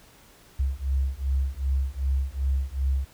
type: beating tone pair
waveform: sine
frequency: 66.1 / 68.7 Hz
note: C2 / C#2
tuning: +18 / -15 cents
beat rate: 2.6 Hz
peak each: -26 / -26 dBFS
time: 0.59-3.05 s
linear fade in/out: 10 ms
effects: pink hiss -54 dBFS RMS until 3.13 s